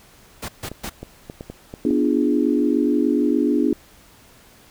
pink noise bursts, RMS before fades -30 dBFS, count 3, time 0.42-0.898 s, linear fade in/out 10 ms, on 66 ms, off 140 ms
clicks, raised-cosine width 2 ms, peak -19 dBFS, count 8, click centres 0.716 / 0.845 / 1.03 / 1.299 / 1.409 / 1.5 / 1.739 / 1.907 s
sine chord, B diminished seventh, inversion none, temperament equal with one note detuned, 246.9 / 293.7 / 343.8 / 415.3 Hz, B3 / D4 / F4 / Ab4, 0 / 0 / -27 / 0 cents, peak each -21 / -19 / -23 / -25 dBFS, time 1.85-3.73 s, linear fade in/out 2 ms
effects pink hiss -50 dBFS RMS until 4.7 s

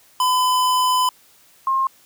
square / sine tone pair in turn, 1009 / 1066.4 Hz, B5 / C6, +37 / +33 cents, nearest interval minor second, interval 96 cents, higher second, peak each -16 dBFS, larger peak neither, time 0.2-1.09 / 1.67-1.87 s, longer first, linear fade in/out 2 ms, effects white hiss -53 dBFS RMS until 2.05 s

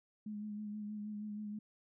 sine tone with vibrato, 210 Hz, G#3, 19 cents sharp, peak -40 dBFS, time 0.26-1.59 s, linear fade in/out 5 ms, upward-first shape sine, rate 6.3 Hz, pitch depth 27 cents each way, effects none

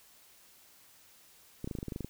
clicks, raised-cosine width 3 ms, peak -24 dBFS, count 11, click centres 1.644 / 1.675 / 1.712 / 1.752 / 1.787 / 1.829 / 1.883 / 1.922 / 1.961 / 2.007 / 2.046 s, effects white hiss -60 dBFS RMS until 2.09 s

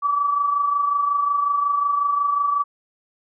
sine tone pair together, 1149.2 / 1174.7 Hz, D6 / D6, -38 / 0 cents, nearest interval unison, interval 38 cents, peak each -18 / -27 dBFS, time 0.02-2.64 s, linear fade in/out 20 ms, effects none

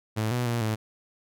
sawtooth tone with pitch steps, 109.2 / 122.6 / 118.3 / 109.2 Hz, A2 / B2 / A#2 / A2, -13 / -12 / +26 / -13 cents, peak -21 dBFS, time 0.16-0.76 s, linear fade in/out 20 ms, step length 150 ms, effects none

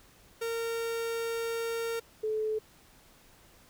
45% pulse / sine tone pair in turn, 460 / 433.3 Hz, A#4 / A4, -23 / -27 cents, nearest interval minor second, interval 104 cents, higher first, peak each -31 / -28 dBFS, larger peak second, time 0.41-2 / 2.23-2.59 s, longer first, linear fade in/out 10 ms, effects pink hiss -59 dBFS RMS until 3.69 s

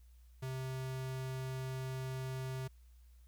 square tone, 130.81 Hz, C3, in tune, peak -39 dBFS, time 0.42-2.68 s, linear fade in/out 10 ms, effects added 60 Hz sine -57 dBFS peak until 3.27 s + white hiss -75 dBFS RMS until 3.27 s

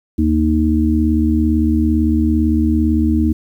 harmonic tone, 77.78 Hz, D#2, in tune, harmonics 1 / 3 / 4, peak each -16 / -16 / -16 dBFS, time 0.18-3.33 s, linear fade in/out 10 ms, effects 8-bit

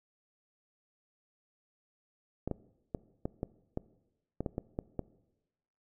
clicks, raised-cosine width 2 ms, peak -20 dBFS, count 11, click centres 2.476 / 2.513 / 2.948 / 3.255 / 3.431 / 3.774 / 4.406 / 4.462 / 4.581 / 4.789 / 4.993 s, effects noise-tail reverb RT60 1.0 s tail -20 dB re dry

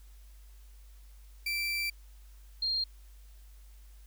30% pulse / sine tone pair in turn, 2341 / 4210 Hz, D7 / C8, -6 / +10 cents, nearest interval minor seventh, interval 1016 cents, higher second, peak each -28 dBFS, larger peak neither, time 1.46-1.9 / 2.62-2.84 s, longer first, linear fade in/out 5 ms, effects added 50 Hz sine -50 dBFS peak until 4.06 s + white hiss -65 dBFS RMS until 4.06 s

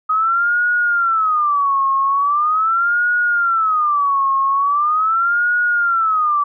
sine tone with vibrato, 1253 Hz, D#6, 12 cents sharp, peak -13 dBFS, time 0.09-6.44 s, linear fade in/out 10 ms, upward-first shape sine, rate 0.41 Hz, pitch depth 250 cents each way, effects none

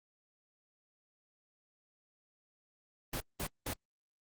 pink noise bursts, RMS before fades -37 dBFS, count 3, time 3.13-3.735 s, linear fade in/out 5 ms, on 75 ms, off 190 ms, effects Opus 24 kbps

